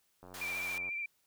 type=click train; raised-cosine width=1 ms; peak=-38 dBFS; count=61; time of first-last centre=0.23-0.889 s; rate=91 Hz
type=high-pass noise; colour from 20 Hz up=pink; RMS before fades=-46 dBFS; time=0.34-0.78 s; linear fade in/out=2 ms; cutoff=660 Hz; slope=24 dB/octave
type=tone with vibrato; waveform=sine; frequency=2360 Hz; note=D7; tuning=8 cents sharp; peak=-35 dBFS; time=0.41-1.06 s; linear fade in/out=5 ms; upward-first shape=triangle; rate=14 Hz; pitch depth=37 cents each way
effects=white hiss -74 dBFS RMS until 1.26 s